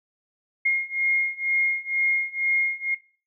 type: beating tone pair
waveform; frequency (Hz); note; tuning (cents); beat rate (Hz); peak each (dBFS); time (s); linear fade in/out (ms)
sine; 2139 / 2141.1; C7 / C7; +38 / +39; 2.1; -24 / -23; 0.65-2.95; 10
effects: noise-tail reverb RT60 0.4 s tail -18 dB re dry